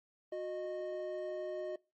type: tone pair together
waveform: triangle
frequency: 364.2 / 616 Hz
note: F#4 / D#5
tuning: -27 / -17 cents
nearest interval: major sixth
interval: 910 cents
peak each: -39 / -37 dBFS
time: 0.32-1.76 s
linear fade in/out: 5 ms
effects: noise-tail reverb RT60 0.3 s tail -24 dB re dry + MP3 32 kbps